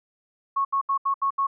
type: tone bursts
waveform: sine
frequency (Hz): 1100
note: C#6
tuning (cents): -14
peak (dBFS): -20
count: 6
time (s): 0.56-1.47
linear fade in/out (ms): 10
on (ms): 90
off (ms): 74
effects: none

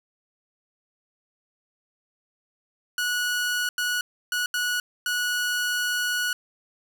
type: tone bursts at uneven times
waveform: sawtooth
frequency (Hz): 1465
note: F#6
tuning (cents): -18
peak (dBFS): -20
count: 5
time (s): 2.98-3.69 / 3.78-4.01 / 4.32-4.46 / 4.54-4.8 / 5.06-6.33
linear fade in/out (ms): 2
effects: none

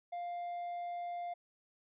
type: tone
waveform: triangle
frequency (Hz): 700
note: F5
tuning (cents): +4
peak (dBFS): -36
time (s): 0.12-1.34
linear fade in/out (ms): 10
effects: resampled to 8000 Hz

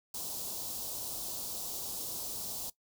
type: band-stop noise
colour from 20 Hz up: white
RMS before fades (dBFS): -39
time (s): 0.14-2.7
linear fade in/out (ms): 5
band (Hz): 950 to 3800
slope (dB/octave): 24
effects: noise-tail reverb RT60 0.1 s tail -18 dB re dry

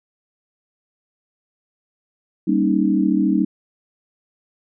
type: chord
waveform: sine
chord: Eb dominant seventh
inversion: first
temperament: equal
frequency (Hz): 196 / 233.1 / 277.2 / 311.1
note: G3 / Bb3 / Db4 / Eb4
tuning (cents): 0 / 0 / 0 / 0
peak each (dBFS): -19 / -23 / -21 / -19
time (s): 2.47-3.45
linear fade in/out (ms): 10
effects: none

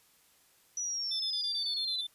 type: linear sweep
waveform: sine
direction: down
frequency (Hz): 5920 to 3951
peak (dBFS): -32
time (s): 0.77-2.01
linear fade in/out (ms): 2
type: tone bursts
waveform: triangle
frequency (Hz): 3543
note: A7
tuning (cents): +11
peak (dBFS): -33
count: 9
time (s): 1.11-2.069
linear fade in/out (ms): 5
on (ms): 87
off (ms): 22
effects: white hiss -65 dBFS RMS until 2.14 s + resampled to 32000 Hz

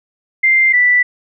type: tone pair in turn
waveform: sine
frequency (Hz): 2093 / 1972.9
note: C7 / B6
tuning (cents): 0 / -2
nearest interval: minor second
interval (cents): 102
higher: first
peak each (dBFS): -8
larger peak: neither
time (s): 0.43-0.73 / 0.73-1.03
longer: neither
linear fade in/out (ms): 10
effects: none

